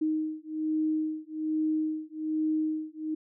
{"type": "beating tone pair", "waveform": "sine", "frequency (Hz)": [311.1, 312.3], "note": ["D#4", "D#4"], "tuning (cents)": [0, 7], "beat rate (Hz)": 1.2, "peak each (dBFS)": -30, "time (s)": [0.01, 3.15], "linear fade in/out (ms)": 10, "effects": []}